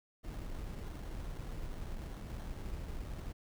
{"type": "noise with sample-and-hold", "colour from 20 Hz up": "brown", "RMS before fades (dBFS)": -42, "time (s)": [0.23, 3.33], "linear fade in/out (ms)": 20, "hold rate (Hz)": 2450, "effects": []}